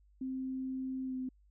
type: tone with pitch glide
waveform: sine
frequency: 261.6 to 257.7 Hz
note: C4 to C4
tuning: 0 to -26 cents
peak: -35 dBFS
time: 0.21-1.29 s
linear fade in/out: 5 ms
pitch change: -26 cents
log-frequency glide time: 1.05-1.15 s
effects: added 50 Hz sine -62 dBFS peak until 1.5 s